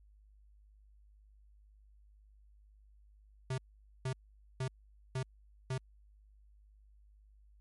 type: tone bursts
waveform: square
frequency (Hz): 130.3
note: C3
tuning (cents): -7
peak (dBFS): -34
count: 5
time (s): 3.5-5.78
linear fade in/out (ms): 5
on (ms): 80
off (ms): 470
effects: added 51 Hz sine -59 dBFS peak until 7.6 s + MP3 48 kbps